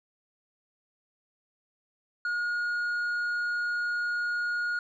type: tone with tanh clipping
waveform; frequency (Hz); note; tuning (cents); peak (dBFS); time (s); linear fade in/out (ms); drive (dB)
sine; 1437; F6; +49; -28; 2.25-4.79; 2; 4
effects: none